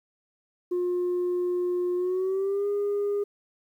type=tone with pitch glide; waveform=sine; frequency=356.7 to 407.4 Hz; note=F4 to G#4; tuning=+37 to -33 cents; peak=-22 dBFS; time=0.71-3.24 s; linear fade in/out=10 ms; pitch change=+230 cents; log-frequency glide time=1.96-2.67 s; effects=tanh soft clip ceiling -22 dBFS + 10-bit